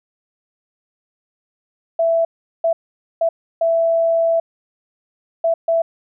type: tone bursts at uneven times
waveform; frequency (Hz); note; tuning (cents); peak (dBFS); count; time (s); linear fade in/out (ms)
sine; 663; E5; +10; -13; 6; 1.99-2.25 / 2.64-2.73 / 3.21-3.29 / 3.61-4.4 / 5.44-5.54 / 5.68-5.82; 5
effects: none